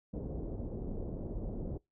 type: low-pass noise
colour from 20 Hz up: pink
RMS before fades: -39 dBFS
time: 0.13-1.78 s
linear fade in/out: 10 ms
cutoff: 520 Hz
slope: 24 dB/octave
effects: noise-tail reverb RT60 0.2 s tail -24 dB re dry